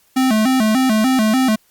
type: tone with vibrato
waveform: square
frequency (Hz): 237.6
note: A#3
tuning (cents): +33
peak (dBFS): -13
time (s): 0.16-1.56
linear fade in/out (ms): 10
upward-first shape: square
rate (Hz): 3.4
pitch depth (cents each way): 160
effects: white hiss -57 dBFS RMS until 1.7 s + Opus 48 kbps